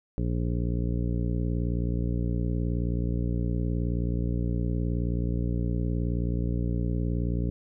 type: harmonic tone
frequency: 59.1 Hz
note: A#1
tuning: 24 cents sharp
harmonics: 1 / 2 / 3 / 4 / 5 / 6 / 7 / 8 / 9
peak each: -28 / -30 / -32 / -38 / -36 / -49 / -40 / -49 / -46 dBFS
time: 0.18-7.5 s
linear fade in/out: 0 ms
effects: none